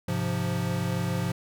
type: chord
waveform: square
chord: F minor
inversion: first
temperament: equal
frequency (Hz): 103.83 / 130.81 / 174.61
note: Ab2 / C3 / F3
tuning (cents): 0 / 0 / 0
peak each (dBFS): -32 / -32 / -30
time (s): 0.08-1.32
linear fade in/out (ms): 5
effects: none